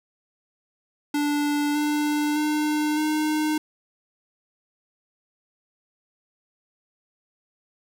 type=tone with pitch steps; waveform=square; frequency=292.5 / 297.1 / 301.8 / 306.5 Hz; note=D4 / D4 / D4 / D#4; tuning=-7 / +20 / +47 / -26 cents; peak=-22 dBFS; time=1.14-3.58 s; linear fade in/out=5 ms; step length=610 ms; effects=none